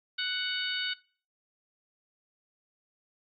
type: harmonic tone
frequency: 742 Hz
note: F#5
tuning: 5 cents sharp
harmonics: 2 / 3 / 4 / 5 / 6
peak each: -34 / -39 / -34 / -35 / -38 dBFS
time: 0.18-0.94 s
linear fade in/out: 10 ms
effects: noise-tail reverb RT60 0.4 s tail -21 dB re dry + MP3 64 kbps